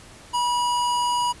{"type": "tone", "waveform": "square", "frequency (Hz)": 970, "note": "B5", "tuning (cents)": -31, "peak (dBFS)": -21, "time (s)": [0.33, 1.33], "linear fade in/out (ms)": 20, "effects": ["pink hiss -46 dBFS RMS until 1.4 s", "resampled to 24000 Hz"]}